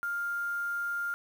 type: tone with quantisation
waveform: sine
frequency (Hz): 1401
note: F6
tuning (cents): +5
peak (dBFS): -30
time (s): 0.03-1.14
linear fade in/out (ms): 0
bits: 8
effects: none